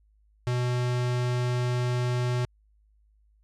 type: tone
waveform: square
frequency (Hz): 123.47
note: B2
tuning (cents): 0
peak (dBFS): -25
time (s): 0.47-2.45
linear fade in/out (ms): 0
effects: added 52 Hz sine -60 dBFS peak until 3.43 s + low-pass 7000 Hz 12 dB/octave